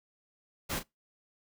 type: noise with echo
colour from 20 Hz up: pink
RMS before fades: -34 dBFS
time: 0.69-0.8 s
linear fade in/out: 20 ms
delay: 35 ms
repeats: 1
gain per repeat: -10 dB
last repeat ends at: 0.835 s
effects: noise-tail reverb RT60 0.2 s tail -24 dB re dry